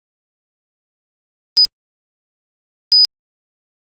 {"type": "tone bursts at uneven times", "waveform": "sine", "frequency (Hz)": 4978, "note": "D#8", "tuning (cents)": 0, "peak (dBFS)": -6, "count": 2, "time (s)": [[1.57, 1.65], [2.92, 3.05]], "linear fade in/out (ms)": 0, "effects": ["Opus 24 kbps"]}